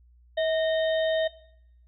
harmonic tone with a mistuned harmonic, 616 Hz, D#5, 17 cents flat, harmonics 1 / 3 / 5 / 6, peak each -23 / -34 / -39 / -36 dBFS, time 0.37-1.28 s, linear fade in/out 10 ms, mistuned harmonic 1, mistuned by +68 cents, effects noise-tail reverb RT60 0.7 s tail -17 dB re dry + added 60 Hz sine -54 dBFS peak until 1.87 s

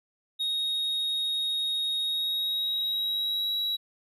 triangle tone with pitch glide, 3748 to 3885 Hz, A#7 to B7, +9 to -29 cents, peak -25 dBFS, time 0.39-3.77 s, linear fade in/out 20 ms, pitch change +62 cents, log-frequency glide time 2.01-3.55 s, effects none

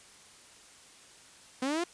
sawtooth linear sweep, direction up, 249.4 to 358 Hz, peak -25 dBFS, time 1.62-1.84 s, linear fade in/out 5 ms, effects white hiss -55 dBFS RMS until 1.93 s + resampled to 22050 Hz

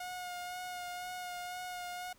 sawtooth tone with vibrato, 720 Hz, F#5, 47 cents flat, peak -36 dBFS, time 0-2.13 s, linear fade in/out 5 ms, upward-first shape sine, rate 2 Hz, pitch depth 19 cents each way, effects pink hiss -65 dBFS RMS until 2.18 s

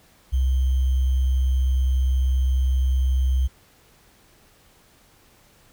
sine tone with sample-and-hold, 64.9 Hz, C2, 13 cents flat, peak -17 dBFS, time 0.32-3.48 s, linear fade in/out 20 ms, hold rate 3150 Hz, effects pink hiss -56 dBFS RMS until 5.72 s

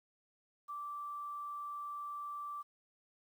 sine tone with quantisation, 1168 Hz, D6, 10 cents flat, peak -40 dBFS, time 0.68-2.63 s, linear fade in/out 20 ms, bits 11, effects none

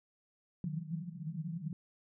white band-pass noise, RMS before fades -40 dBFS, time 0.64-1.73 s, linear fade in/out 2 ms, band 150 to 180 Hz, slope 96 dB/octave, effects none

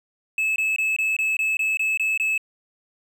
triangle tone bursts, 2600 Hz, E7, 24 cents flat, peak -18 dBFS, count 10, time 0.38-2.378 s, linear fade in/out 2 ms, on 180 ms, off 22 ms, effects none

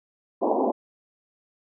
pink band-pass noise, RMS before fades -23 dBFS, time 0.41-0.72 s, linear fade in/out 20 ms, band 220 to 1000 Hz, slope 96 dB/octave, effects none

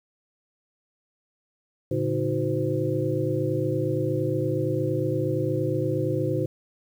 sine tone cluster, 115.5 / 144.1 / 316.7 / 369.6 / 514 Hz, A#2 / D3 / D#4 / F#4 / C5, -16 / -33 / +31 / -2 / -31 cents, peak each -29 dBFS, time 1.91-6.46 s, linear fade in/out 5 ms, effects 9-bit

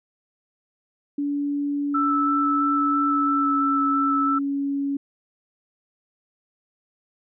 sine tone with pitch glide, 286.6 to 279.7 Hz, D4 to C#4, -42 to +16 cents, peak -22 dBFS, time 1.18-4.97 s, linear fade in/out 5 ms, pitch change -42 cents, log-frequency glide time 3.1-3.69 s
sine tone with vibrato, 1318.5 Hz, E6, in tune, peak -20 dBFS, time 1.94-4.39 s, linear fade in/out 10 ms, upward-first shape square, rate 3 Hz, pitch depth 9 cents each way
effects none

